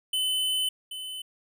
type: tone pair in turn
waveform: square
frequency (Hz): 3029 / 3029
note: F#7 / F#7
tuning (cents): +40 / +40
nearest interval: unison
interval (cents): 0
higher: neither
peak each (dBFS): -25 / -35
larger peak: first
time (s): 0.13-0.69 / 0.91-1.22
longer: first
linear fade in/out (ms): 5
effects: none